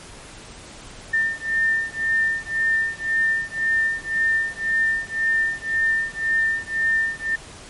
sine beating tone pair, 1800 / 1801.9 Hz, A6 / A6, +39 / +41 cents, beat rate 1.9 Hz, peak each -22 dBFS, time 1.13-7.36 s, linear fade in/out 10 ms, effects pink hiss -41 dBFS RMS until 7.69 s + MP3 48 kbps

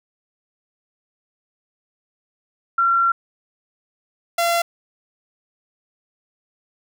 sine / sawtooth tone pair in turn, 1367 / 683.5 Hz, F6 / F5, -37 / -37 cents, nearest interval octave, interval 1200 cents, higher first, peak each -14 / -13 dBFS, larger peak second, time 2.78-3.12 / 4.38-4.62 s, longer first, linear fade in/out 5 ms, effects none

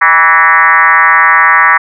sine tone with frequency modulation, 1490 Hz, F#6, 12 cents sharp, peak -3 dBFS, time 0.01-1.78 s, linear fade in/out 10 ms, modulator 172 Hz, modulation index 3.1, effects none

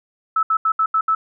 sine tone bursts at uneven times, 1307 Hz, E6, 15 cents flat, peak -14 dBFS, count 6, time 0.36-0.43 / 0.5-0.57 / 0.65-0.72 / 0.79-0.86 / 0.94-1.01 / 1.08-1.15 s, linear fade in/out 5 ms, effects none

